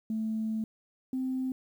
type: tone pair in turn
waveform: sine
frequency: 220 / 259.5 Hz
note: A3 / C4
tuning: 0 / -14 cents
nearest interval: minor third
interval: 286 cents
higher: second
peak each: -28 / -28 dBFS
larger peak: neither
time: 0.1-0.64 / 1.13-1.52 s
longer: first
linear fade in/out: 2 ms
effects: tanh soft clip ceiling -24 dBFS + 10-bit